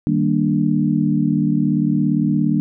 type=chord; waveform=sine; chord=Eb major seventh; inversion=none; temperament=equal; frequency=155.56 / 196 / 233.1 / 293.7 Hz; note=Eb3 / G3 / Bb3 / D4; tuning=0 / 0 / 0 / 0 cents; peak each=-20 dBFS; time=0.07-2.6 s; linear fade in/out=0 ms; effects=none